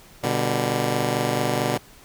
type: chord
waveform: 10% pulse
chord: G major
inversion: first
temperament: just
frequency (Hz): 122.5 / 147 / 196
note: B2 / D3 / G3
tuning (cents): -14 / +2 / 0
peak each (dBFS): -16 / -18 / -22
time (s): 0.23-1.78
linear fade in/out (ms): 10
effects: pink hiss -49 dBFS RMS until 2.04 s